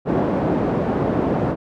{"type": "band-pass noise", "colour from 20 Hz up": "pink", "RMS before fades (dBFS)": -20, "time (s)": [0.05, 1.56], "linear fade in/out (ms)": 50, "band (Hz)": [160, 640], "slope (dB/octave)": 12, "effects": []}